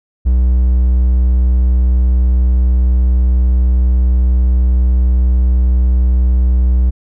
triangle tone, 62.1 Hz, B1, 10 cents sharp, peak -6 dBFS, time 0.25-6.91 s, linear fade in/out 20 ms, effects none

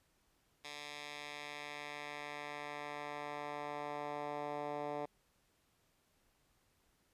10% pulse tone with band-pass filter sweep, 146.83 Hz, D3, in tune, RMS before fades -44 dBFS, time 0.64-5.06 s, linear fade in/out 10 ms, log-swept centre 3600 to 650 Hz, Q 1, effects pink hiss -75 dBFS RMS until 7.13 s + resampled to 32000 Hz

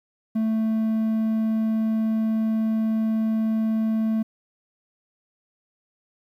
triangle tone, 220.9 Hz, A3, 7 cents sharp, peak -18 dBFS, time 0.35-4.23 s, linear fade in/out 10 ms, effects 10-bit

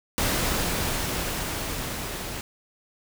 pink noise with level ramp, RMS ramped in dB -24 to -34 dBFS, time 0.18-2.41 s, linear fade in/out 0 ms, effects none

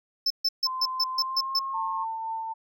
triangle tone bursts, 5274 Hz, E8, in tune, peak -20 dBFS, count 8, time 0.26-1.592 s, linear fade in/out 5 ms, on 44 ms, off 140 ms
sine tone with pitch glide, 1035 to 1077.1 Hz, C6 to C6, -19 to +50 cents, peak -29 dBFS, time 0.65-2.05 s, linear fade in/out 20 ms, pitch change +69 cents, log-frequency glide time 1.12-1.58 s
sine tone with tremolo, 896 Hz, A5, 31 cents sharp, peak -28 dBFS, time 1.73-2.54 s, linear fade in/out 20 ms, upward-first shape triangle, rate 3.8 Hz, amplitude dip 30%
effects none

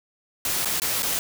white noise with dropouts, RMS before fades -25 dBFS, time 0.45-1.19 s, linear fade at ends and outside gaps 1 ms, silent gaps 0.648-0.656 / 0.799-0.819 / 1.023-1.029 s, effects none

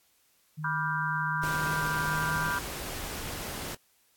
sine tone with pitch glide, 154.1 to 156.79 Hz, D#3 to D#3, -16 to +14 cents, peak -34 dBFS, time 0.57-2.5 s, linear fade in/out 20 ms, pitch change +30 cents, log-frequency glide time 2.06-2.34 s
sine chord, G dominant seventh, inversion first, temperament just, 980 / 1176 / 1411.2 / 1568 Hz, B5 / D6 / F6 / G6, -14 / +2 / +18 / 0 cents, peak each -33 / -36 / -34 / -32 dBFS, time 0.64-2.59 s, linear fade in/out 5 ms
pink noise, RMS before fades -37 dBFS, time 1.43-3.75 s, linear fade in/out 5 ms
effects white hiss -67 dBFS RMS until 4.16 s + AAC 64 kbps

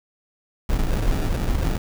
brown noise with sample-and-hold, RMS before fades -21 dBFS, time 0.69-1.78 s, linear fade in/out 5 ms, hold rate 1050 Hz, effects none

